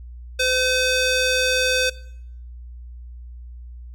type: tone with band-pass filter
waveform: square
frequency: 511 Hz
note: C5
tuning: 41 cents flat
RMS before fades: -20 dBFS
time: 0.39-1.9 s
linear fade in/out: 10 ms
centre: 3700 Hz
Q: 0.73
effects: noise-tail reverb RT60 0.7 s tail -20 dB re dry + added 60 Hz sine -35 dBFS peak until 3.94 s